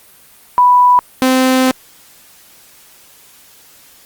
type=tone pair in turn; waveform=sine / sawtooth; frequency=987.8 / 258.9 Hz; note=B5 / C4; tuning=0 / -18 cents; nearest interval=octave + major seventh; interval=2318 cents; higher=first; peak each=-5 dBFS; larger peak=neither; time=0.58-0.99 / 1.22-1.71 s; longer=second; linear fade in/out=0 ms; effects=white hiss -44 dBFS RMS until 4.05 s + Opus 32 kbps